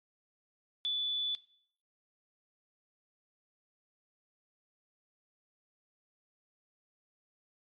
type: tone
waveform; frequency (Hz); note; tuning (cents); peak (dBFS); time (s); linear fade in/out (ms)
sine; 3470; A7; -25; -30; 0.85-1.35; 0
effects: noise-tail reverb RT60 0.6 s tail -21 dB re dry + MP3 48 kbps

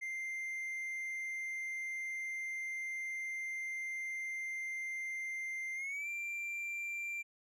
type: tone with pitch glide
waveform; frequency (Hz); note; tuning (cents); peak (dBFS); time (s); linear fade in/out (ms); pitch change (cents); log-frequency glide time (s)
triangle; 2093 to 2363; C7 to D7; 0 to +10; -36; 0.01-7.23; 20; +210; 5.75-6.08
effects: none

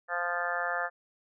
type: harmonic tone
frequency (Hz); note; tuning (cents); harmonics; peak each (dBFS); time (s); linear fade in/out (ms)
174.61; F3; 0; 3 / 4 / 5 / 6 / 7 / 8 / 9 / 10; -38 / -35 / -40 / -43 / -37 / -37 / -38 / -34; 0.08-0.9; 50
effects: none

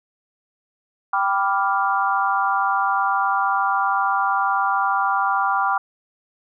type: chord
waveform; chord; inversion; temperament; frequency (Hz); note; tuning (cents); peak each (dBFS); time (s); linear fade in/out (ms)
sine; G dominant seventh; none; equal; 784 / 987.8 / 1174.7 / 1396.9; G5 / B5 / D6 / F6; 0 / 0 / 0 / 0; -22 / -24 / -22 / -24; 1.13-5.78; 5
effects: none

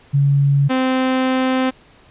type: tone pair in turn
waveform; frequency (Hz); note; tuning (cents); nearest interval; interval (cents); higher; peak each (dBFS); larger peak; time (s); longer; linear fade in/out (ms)
sine / sawtooth; 140.6 / 259.4; C#3 / C4; +25 / -15; major seventh; 1060; second; -11; neither; 0.13-0.69 / 0.69-1.71; second; 20
effects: pink hiss -49 dBFS RMS until 2.1 s + resampled to 8000 Hz

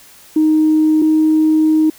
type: tone pair in turn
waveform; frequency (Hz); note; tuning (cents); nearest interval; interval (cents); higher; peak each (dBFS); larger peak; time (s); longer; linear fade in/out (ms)
sine; 311.1 / 312.6; D#4 / D#4; 0 / +8; unison; 8; second; -8; neither; 0.36-1.02 / 1.02-1.9; second; 5
effects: tanh soft clip ceiling -4 dBFS + white hiss -43 dBFS RMS until 1.98 s

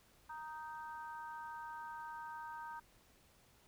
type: harmonic tone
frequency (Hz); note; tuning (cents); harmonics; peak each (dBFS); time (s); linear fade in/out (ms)
311.1; D#4; 0; 3 / 4 / 5; -46 / -53 / -52; 0.29-2.8; 10
effects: pink hiss -68 dBFS RMS until 3.67 s

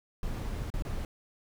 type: noise with dropouts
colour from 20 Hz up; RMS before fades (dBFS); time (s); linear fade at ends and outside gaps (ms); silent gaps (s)
brown; -34; 0.23-1.05; 1; 0.702-0.739 / 0.823-0.85
effects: none

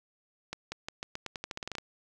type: accelerating click train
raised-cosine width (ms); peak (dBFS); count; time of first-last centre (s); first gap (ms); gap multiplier
0.2; -19; 15; 0.53-1.784; 190; 0.87
effects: none

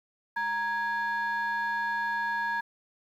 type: tone pair together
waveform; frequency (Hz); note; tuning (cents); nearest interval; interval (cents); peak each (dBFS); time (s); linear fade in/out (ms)
sine; 932.3 / 1659.9; A#5 / G#6; 0 / -1; minor seventh; 999; -28; 0.36-2.61; 10
effects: tanh soft clip ceiling -24 dBFS + 10-bit

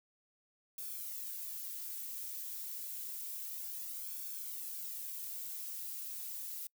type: noise with flanger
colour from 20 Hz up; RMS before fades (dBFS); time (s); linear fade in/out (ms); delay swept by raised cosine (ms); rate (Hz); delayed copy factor
violet; -43; 0.78-6.67; 2; 1 to 3.4; 0.29; -0.7
effects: noise-tail reverb RT60 0.1 s tail -26 dB re dry

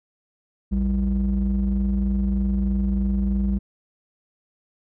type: ring-modulated tone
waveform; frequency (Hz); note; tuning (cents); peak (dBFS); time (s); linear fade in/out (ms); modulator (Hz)
triangle; 69.3; C#2; 0; -14; 0.71-3.59; 20; 127
effects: none

